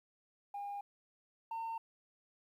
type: tone pair in turn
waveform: sine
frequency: 809 / 908.1 Hz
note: G#5 / A#5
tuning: -46 / -46 cents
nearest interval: major second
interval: 200 cents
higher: second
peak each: -38 / -35 dBFS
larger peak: second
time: 0.54-0.81 / 1.51-1.78 s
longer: neither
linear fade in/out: 5 ms
effects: tanh soft clip ceiling -37 dBFS + 12-bit